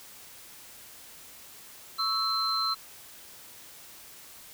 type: tone cluster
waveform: sine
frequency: 1114 / 1315 / 4111 Hz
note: C#6 / E6 / C8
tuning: +8 / -5 / -31 cents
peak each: -34 / -30 / -28 dBFS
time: 1.98-2.75 s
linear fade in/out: 20 ms
effects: white hiss -49 dBFS RMS until 4.53 s